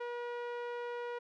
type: tone with low-pass filter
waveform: sawtooth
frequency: 480.8 Hz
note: B4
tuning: 46 cents flat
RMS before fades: -40 dBFS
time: 0-1.19 s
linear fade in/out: 10 ms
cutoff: 2000 Hz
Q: 0.74
effects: none